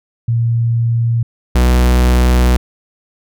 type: tone pair in turn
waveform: sine / 45% pulse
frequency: 116.54 / 61.73 Hz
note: A#2 / B1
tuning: 0 / 0 cents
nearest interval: major seventh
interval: 1100 cents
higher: first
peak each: -11 / -8 dBFS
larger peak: second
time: 0.28-1.23 / 1.55-2.57 s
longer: second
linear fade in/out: 5 ms
effects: none